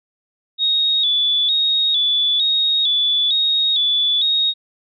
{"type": "tone with vibrato", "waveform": "sine", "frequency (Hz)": 3600, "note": "A7", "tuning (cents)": 39, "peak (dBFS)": -14, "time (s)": [0.58, 4.54], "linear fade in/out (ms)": 50, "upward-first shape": "square", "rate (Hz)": 1.1, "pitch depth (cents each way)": 70, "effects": []}